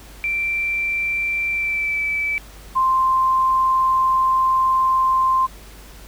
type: tone with pitch glide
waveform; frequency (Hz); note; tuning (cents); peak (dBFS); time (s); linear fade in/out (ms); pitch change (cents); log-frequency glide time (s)
sine; 2349 to 2310; D7 to D7; 0 to -29; -19; 0.24-2.38; 0; -29; 1.5-2.02
type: tone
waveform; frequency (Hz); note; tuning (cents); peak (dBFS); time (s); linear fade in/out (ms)
sine; 1046.5; C6; 0; -14; 2.75-5.47; 20
effects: added 50 Hz sine -41 dBFS peak until 6.07 s + pink hiss -44 dBFS RMS until 6.07 s